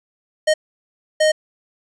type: tone bursts at uneven times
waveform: square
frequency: 620 Hz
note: D#5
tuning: 6 cents flat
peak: -13 dBFS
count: 2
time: 0.47-0.54 / 1.2-1.32 s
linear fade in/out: 10 ms
effects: resampled to 22050 Hz + 9-bit